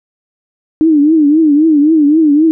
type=tone with vibrato; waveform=sine; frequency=304.8 Hz; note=D#4; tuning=36 cents flat; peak=-5 dBFS; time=0.81-2.51 s; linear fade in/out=0 ms; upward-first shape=triangle; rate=3.8 Hz; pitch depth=140 cents each way; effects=none